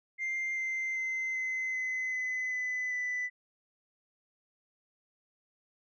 sine tone with pitch steps, 2098 / 2082 / 2067 / 2051 / 2036 / 2021 / 2006 / 1990.6 Hz, C7 / C7 / C7 / C7 / C7 / B6 / B6 / B6, +4 / -9 / -22 / -35 / -48 / +39 / +26 / +13 cents, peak -29 dBFS, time 0.18-3.3 s, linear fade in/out 50 ms, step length 390 ms, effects tanh soft clip ceiling -29 dBFS

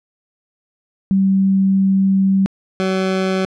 sine / 20% pulse tone pair in turn, 193.1 / 188.91 Hz, G3 / F#3, -26 / +36 cents, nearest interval unison, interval 38 cents, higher first, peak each -11 dBFS, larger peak neither, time 1.11-2.46 / 2.8-3.45 s, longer first, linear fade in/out 0 ms, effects low-pass 5000 Hz 12 dB/octave

